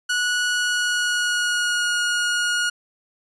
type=tone with pitch glide; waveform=sawtooth; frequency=1466 to 1439.2 Hz; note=F#6 to F#6; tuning=-16 to -48 cents; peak=-16 dBFS; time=0.09-2.7 s; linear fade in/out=10 ms; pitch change=-32 cents; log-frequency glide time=0.46-1.95 s; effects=resampled to 22050 Hz